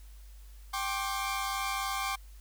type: chord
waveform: sawtooth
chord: G suspended fourth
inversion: none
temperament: equal with one note detuned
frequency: 784 / 1071 / 1174.7 Hz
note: G5 / C6 / D6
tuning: 0 / +40 / 0 cents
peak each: -32 dBFS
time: 0.73-2.16 s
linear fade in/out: 10 ms
effects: added 50 Hz sine -47 dBFS peak until 2.4 s + white hiss -62 dBFS RMS until 2.4 s